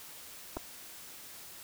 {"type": "clicks", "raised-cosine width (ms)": 1, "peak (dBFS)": -23, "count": 2, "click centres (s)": [0.568, 0.571], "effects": ["white hiss -49 dBFS RMS until 1.63 s"]}